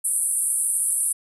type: band-pass noise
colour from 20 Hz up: pink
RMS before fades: -23 dBFS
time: 0.04-1.13 s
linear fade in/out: 10 ms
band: 8700 to 11000 Hz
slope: 96 dB/octave
effects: none